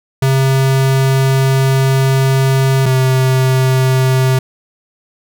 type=tone pair in turn; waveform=square; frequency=133.8 / 130.59 Hz; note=C3 / C3; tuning=+39 / -3 cents; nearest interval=unison; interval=42 cents; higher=first; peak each=-10 dBFS; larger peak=neither; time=0.22-2.86 / 2.86-4.39 s; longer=first; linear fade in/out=5 ms; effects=none